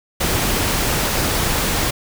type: noise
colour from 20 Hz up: pink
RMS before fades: -19 dBFS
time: 0.2-1.91 s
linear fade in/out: 10 ms
effects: none